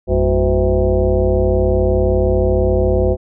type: tone with frequency modulation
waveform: sine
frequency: 228.7 Hz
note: A#3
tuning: 33 cents flat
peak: -11 dBFS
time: 0.07-3.17 s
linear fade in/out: 50 ms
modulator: 141 Hz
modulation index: 2.6
effects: none